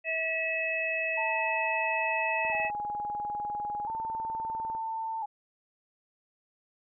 harmonic tone, 647 Hz, E5, 32 cents flat, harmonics 1 / 3 / 4, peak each -34 / -34 / -30 dBFS, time 0.04-2.71 s, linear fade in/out 50 ms
sine tone with vibrato, 862 Hz, A5, 36 cents flat, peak -31 dBFS, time 1.17-5.26 s, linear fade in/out 10 ms, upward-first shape square, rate 0.37 Hz, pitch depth 64 cents each way
click train, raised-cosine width 1 ms, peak -31 dBFS, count 47, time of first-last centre 2.45-4.75 s, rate 20 Hz
effects none

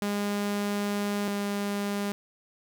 sawtooth tone pair in turn, 204.1 / 202.6 Hz, G#3 / G#3, -30 / -43 cents, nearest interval unison, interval 13 cents, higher first, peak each -23 / -24 dBFS, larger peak first, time 0.02-1.28 / 1.28-2.12 s, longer first, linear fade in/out 0 ms, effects 10-bit

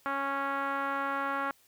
5% pulse tone with low-pass filter, 276.4 Hz, C#4, 5 cents flat, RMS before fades -32 dBFS, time 0.06-1.51 s, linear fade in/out 0 ms, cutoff 1300 Hz, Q 2.3, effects white hiss -64 dBFS RMS until 1.67 s

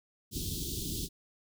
pink band-stop noise, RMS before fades -36 dBFS, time 0.31-1.09 s, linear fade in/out 50 ms, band 380 to 3300 Hz, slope 48 dB/octave, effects none

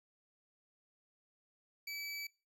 25% pulse tone, 2300 Hz, D7, 37 cents flat, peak -37 dBFS, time 1.87-2.27 s, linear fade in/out 5 ms, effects noise-tail reverb RT60 0.3 s tail -22 dB re dry

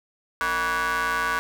30% pulse ring-modulated tone, 170.5 Hz, F3, 41 cents flat, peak -17 dBFS, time 0.41-1.39 s, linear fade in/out 0 ms, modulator 1310 Hz, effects none

